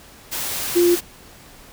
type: tone in noise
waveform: sine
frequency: 349.2 Hz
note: F4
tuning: in tune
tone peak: -12 dBFS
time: 0.75-0.96 s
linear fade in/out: 20 ms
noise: white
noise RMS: -26 dBFS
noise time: 0.31-1.01 s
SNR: +11 dB
effects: pink hiss -45 dBFS RMS until 1.72 s